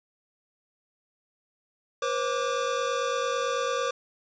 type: tone cluster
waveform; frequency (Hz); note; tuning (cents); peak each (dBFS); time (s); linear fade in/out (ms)
square; 486 / 535 / 1170; B4 / C5 / D6; -28 / +38 / -7; -31; 2.02-3.91; 5
effects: resampled to 16000 Hz + 8-bit